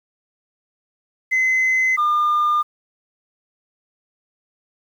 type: tone pair in turn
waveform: sine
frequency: 2045 / 1205.8 Hz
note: C7 / D6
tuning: -40 / +45 cents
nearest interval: major sixth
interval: 915 cents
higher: first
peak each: -13 dBFS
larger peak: neither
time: 1.31-1.97 / 1.97-2.63 s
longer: neither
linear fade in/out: 20 ms
effects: tanh soft clip ceiling -13 dBFS + 8-bit